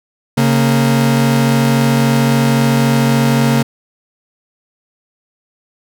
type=tone pair together; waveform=40% pulse; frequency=137.35 / 231 Hz; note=C#3 / A#3; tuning=-16 / -16 cents; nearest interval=major sixth; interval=900 cents; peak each=-12 dBFS; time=0.37-3.63 s; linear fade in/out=10 ms; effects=none